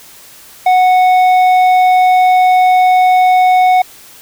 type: tone with tanh clipping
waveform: sine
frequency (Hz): 737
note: F#5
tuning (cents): -7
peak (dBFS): -7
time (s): 0.66-3.82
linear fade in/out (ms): 5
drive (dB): 8
effects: white hiss -38 dBFS RMS until 4.21 s